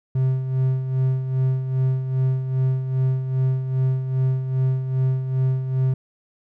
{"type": "tone with tremolo", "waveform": "triangle", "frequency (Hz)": 130.81, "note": "C3", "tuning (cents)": 0, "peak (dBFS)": -14, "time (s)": [0.15, 5.94], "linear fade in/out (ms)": 5, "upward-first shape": "sine", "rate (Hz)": 2.5, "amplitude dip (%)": 60, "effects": []}